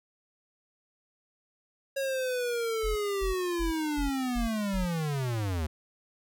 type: linear sweep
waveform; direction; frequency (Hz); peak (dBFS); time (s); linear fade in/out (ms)
square; down; 550 to 73.42; -29; 1.96-5.67; 10
type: tone bursts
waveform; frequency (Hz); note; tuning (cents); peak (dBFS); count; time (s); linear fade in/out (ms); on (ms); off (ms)
sine; 43.65; F1; 0; -29; 6; 2.83-4.86; 20; 130; 250
effects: none